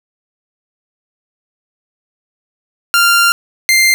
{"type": "tone pair in turn", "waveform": "sawtooth", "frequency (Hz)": [1391, 2094], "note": ["F6", "C7"], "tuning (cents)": [-7, 1], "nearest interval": "perfect fifth", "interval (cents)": 708, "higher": "second", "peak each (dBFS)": -4, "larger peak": "neither", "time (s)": [[2.94, 3.32], [3.69, 3.94]], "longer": "first", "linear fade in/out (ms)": 0, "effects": []}